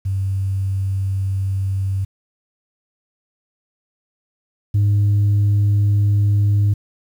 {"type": "tone pair in turn", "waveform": "sine", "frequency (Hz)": [96.6, 102.29], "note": ["G2", "G#2"], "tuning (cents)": [-25, -26], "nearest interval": "minor second", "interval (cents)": 99, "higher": "second", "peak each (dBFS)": [-17, -10], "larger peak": "second", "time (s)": [[0.05, 2.05], [4.74, 6.74]], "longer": "neither", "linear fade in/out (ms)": 10, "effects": ["tanh soft clip ceiling -11 dBFS", "8-bit"]}